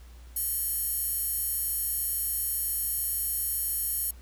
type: tone with high-pass filter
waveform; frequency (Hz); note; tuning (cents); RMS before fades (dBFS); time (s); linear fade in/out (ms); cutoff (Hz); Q
square; 613; D#5; -26; -30; 0.36-4.11; 5; 11000; 3.5
effects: added 60 Hz sine -45 dBFS peak until 4.21 s + pink hiss -58 dBFS RMS until 4.21 s